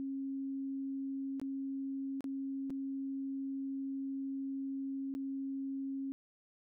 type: tone with dropouts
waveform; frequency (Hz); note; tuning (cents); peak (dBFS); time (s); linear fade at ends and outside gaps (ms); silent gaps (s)
sine; 271.3; C#4; -37; -36; 0-6.12; 0; 1.398-1.415 / 2.207-2.242 / 2.698-2.704 / 5.14-5.15
effects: none